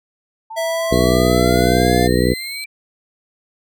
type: exponential sweep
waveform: sine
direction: up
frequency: 880 to 2349 Hz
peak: -28 dBFS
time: 0.5-2.66 s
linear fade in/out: 10 ms
type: tone with pitch glide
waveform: square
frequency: 659.3 to 698.5 Hz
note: E5 to F5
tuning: 0 to 0 cents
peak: -19 dBFS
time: 0.56-2.08 s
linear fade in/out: 20 ms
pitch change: +100 cents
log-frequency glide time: 1.1-1.93 s
type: harmonic tone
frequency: 61.74 Hz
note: B1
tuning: in tune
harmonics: 1 / 2 / 3 / 4 / 5 / 6 / 7 / 8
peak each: -21 / -21 / -21 / -21 / -21 / -21 / -21 / -21 dBFS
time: 0.91-2.34 s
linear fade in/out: 10 ms
type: tone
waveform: sawtooth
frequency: 4126 Hz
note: C8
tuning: 25 cents flat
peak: -25 dBFS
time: 0.93-2.64 s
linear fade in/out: 0 ms
effects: none